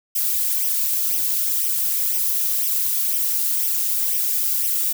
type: noise with flanger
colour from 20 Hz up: violet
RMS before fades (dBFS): -21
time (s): 0.15-4.93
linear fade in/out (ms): 10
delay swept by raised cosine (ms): 0.34 to 2.84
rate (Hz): 2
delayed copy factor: +0.85
effects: none